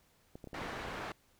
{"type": "clicks", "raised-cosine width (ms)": 2, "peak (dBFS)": -33, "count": 12, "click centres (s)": [0.355, 0.442, 0.473, 0.532, 0.586, 0.617, 0.658, 0.732, 0.777, 0.809, 0.851, 0.885]}
{"type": "low-pass noise", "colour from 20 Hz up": "white", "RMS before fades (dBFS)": -42, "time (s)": [0.54, 1.12], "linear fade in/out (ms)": 2, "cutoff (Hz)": 1600, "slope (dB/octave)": 12}
{"effects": ["pink hiss -69 dBFS RMS until 1.39 s"]}